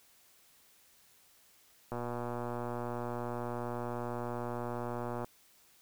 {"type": "click train", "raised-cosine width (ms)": 1, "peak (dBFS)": -24, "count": 400, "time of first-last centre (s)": [1.92, 5.245], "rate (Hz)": 120, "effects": ["white hiss -64 dBFS RMS until 5.81 s"]}